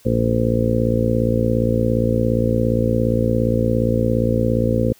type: harmonic tone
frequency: 57.3 Hz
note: A#1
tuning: 29 cents flat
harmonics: 1 / 2 / 3 / 4 / 5 / 6 / 7 / 8 / 9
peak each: -26 / -20 / -29 / -21 / -26 / -29 / -30 / -25 / -22 dBFS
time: 0.05-4.93 s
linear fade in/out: 10 ms
effects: white hiss -52 dBFS RMS until 4.99 s